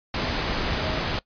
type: tone in noise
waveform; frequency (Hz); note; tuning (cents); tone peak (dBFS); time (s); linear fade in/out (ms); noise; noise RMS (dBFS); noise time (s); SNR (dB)
sine; 629; D#5; +19; -34; 0.74-0.99; 2; pink; -26; 0.14-1.19; -11
effects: noise-tail reverb RT60 0.1 s tail -21 dB re dry + resampled to 11025 Hz